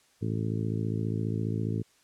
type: harmonic tone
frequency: 54.8 Hz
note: A1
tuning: 6 cents flat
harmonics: 2 / 3 / 4 / 5 / 6 / 7 / 8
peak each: -30 / -34 / -36 / -38 / -40 / -41 / -42 dBFS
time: 0.21-1.83 s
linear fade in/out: 20 ms
effects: white hiss -64 dBFS RMS until 2.03 s + low-pass 9000 Hz 12 dB/octave